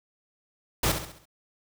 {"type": "noise with echo", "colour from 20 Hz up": "pink", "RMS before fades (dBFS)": -24, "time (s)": [0.83, 0.92], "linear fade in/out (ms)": 5, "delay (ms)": 67, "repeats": 5, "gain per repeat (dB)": -7, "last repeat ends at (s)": 1.255, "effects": []}